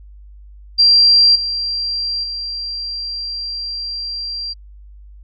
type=tone with level steps; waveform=sine; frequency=4736 Hz; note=D8; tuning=14 cents sharp; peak=-7 / -18 / -22 dBFS; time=0.78-4.54 s; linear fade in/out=20 ms; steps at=1.35 / 2.23 s; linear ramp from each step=10 ms; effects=added 50 Hz sine -37 dBFS peak until 5.23 s